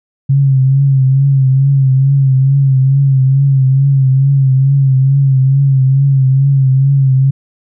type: tone with vibrato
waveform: sine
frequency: 135.2 Hz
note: C#3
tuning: 43 cents flat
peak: -6 dBFS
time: 0.29-7.31 s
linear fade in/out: 10 ms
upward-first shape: triangle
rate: 2.3 Hz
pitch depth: 61 cents each way
effects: none